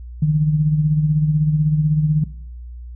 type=tone with tremolo; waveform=sine; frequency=152.7 Hz; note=D#3; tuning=32 cents flat; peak=-11 dBFS; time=0.22-2.24 s; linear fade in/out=5 ms; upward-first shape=sine; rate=16 Hz; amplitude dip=50%; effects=noise-tail reverb RT60 0.6 s tail -18 dB re dry + added 60 Hz sine -31 dBFS peak until 2.95 s